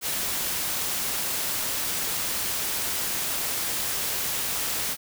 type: noise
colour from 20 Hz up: white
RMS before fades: -28 dBFS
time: 0.01-4.97 s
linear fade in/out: 50 ms
effects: none